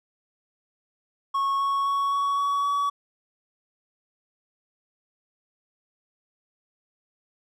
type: tone with pitch steps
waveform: triangle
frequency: 1100 / 1107 / 1114.1 / 1121.2 / 1128.3 / 1135.5 Hz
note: C#6 / C#6 / C#6 / C#6 / C#6 / C#6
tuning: -14 / -3 / +8 / +19 / +30 / +41 cents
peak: -20 dBFS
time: 1.34-2.9 s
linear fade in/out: 10 ms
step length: 260 ms
effects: none